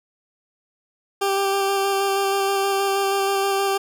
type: tone with vibrato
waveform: 20% pulse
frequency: 393.2 Hz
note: G4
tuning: 5 cents sharp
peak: -14 dBFS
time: 1.21-3.78 s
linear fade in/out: 10 ms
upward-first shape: square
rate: 6.3 Hz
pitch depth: 11 cents each way
effects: none